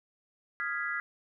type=chord; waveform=sine; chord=F half-diminished seventh; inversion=third; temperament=equal; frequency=1244.5 / 1396.9 / 1661.2 / 1975.5 Hz; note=Eb6 / F6 / Ab6 / Cb7; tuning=0 / 0 / 0 / 0 cents; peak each=-40 / -36 / -35 / -36 dBFS; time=0.6-1 s; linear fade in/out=0 ms; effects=none